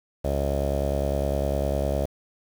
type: tone with low-pass filter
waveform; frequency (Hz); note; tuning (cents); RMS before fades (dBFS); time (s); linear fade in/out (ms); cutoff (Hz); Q
sawtooth; 69.9; C#2; +15; -25; 0.24-2.06; 10; 600; 6.3
effects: 7-bit